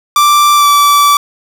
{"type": "tone with pitch glide", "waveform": "45% pulse", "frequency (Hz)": [1174.7, 1157.2], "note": ["D6", "D6"], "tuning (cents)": [0, -26], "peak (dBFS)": -5, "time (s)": [0.16, 1.17], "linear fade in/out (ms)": 2, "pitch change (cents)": -26, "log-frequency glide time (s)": [0.56, 0.67], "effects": []}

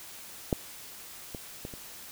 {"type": "clicks", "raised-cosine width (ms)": 2, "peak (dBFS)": [-11, -24, -24, -29], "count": 4, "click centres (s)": [0.528, 1.348, 1.651, 1.738], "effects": ["white hiss -46 dBFS RMS until 2.11 s"]}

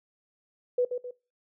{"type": "tone with echo", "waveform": "sine", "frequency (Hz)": 493.9, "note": "B4", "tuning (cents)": 0, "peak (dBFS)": -21, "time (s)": [0.78, 0.85], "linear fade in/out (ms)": 5, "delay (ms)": 130, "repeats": 2, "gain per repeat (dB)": -7, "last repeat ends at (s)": 1.11, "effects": ["noise-tail reverb RT60 0.3 s tail -21 dB re dry"]}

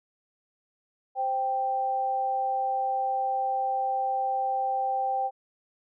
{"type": "tone pair together", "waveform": "sine", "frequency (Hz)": [523, 784], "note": ["C5", "G5"], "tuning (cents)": [-1, 0], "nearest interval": "perfect fifth", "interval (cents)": 701, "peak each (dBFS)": [-34, -25], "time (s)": [1.15, 5.31], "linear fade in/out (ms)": 50, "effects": []}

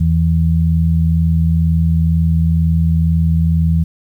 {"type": "tone pair together", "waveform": "sine", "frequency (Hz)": [82.1, 164.2], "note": ["E2", "E3"], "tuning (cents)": [-6, -6], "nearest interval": "octave", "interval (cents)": 1200, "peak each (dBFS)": -13, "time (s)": [0, 3.84], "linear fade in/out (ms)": 10, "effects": ["8-bit"]}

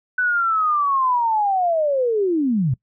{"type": "linear sweep", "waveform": "sine", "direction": "down", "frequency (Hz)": [1506, 116.54], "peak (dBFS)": -16, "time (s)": [0.18, 2.74], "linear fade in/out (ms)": 5, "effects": ["noise-tail reverb RT60 0.1 s tail -22 dB re dry"]}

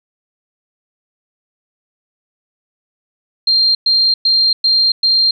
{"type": "tone bursts", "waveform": "sine", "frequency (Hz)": 4186, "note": "C8", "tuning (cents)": 0, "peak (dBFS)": -9, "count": 5, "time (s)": [3.47, 5.31], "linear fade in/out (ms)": 5, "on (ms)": 280, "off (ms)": 110, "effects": []}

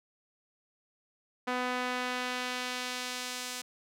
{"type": "tone with band-pass filter sweep", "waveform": "sawtooth", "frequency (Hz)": 250, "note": "B3", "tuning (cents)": 21, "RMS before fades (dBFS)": -35, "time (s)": [1.47, 3.62], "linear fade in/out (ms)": 10, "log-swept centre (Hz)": [1300, 6800], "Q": 0.7, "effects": []}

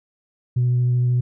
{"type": "tone with vibrato", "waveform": "sine", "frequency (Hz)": 123.47, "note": "B2", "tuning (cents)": 0, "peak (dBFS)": -14, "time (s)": [0.56, 1.21], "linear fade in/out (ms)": 10, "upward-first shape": "triangle", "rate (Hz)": 13, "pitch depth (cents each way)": 12, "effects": ["tanh soft clip ceiling -13 dBFS"]}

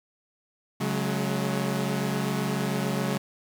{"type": "chord", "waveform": "sawtooth", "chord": "C# suspended fourth", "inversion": "none", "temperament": "equal with one note detuned", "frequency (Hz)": [138.59, 185, 212.1], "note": ["C#3", "F#3", "G#3"], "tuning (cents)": [0, 0, 37], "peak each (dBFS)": -26, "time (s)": [0.8, 3.18], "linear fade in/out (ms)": 10, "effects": ["9-bit"]}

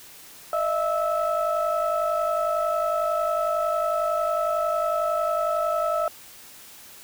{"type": "tone cluster", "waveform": "sine", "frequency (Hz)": [617, 668, 1308], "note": ["D#5", "E5", "E6"], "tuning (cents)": [-15, 23, -14], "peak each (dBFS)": -25, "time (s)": [0.53, 6.08], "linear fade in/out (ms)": 2, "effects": ["tanh soft clip ceiling -15 dBFS", "white hiss -46 dBFS RMS until 7.03 s"]}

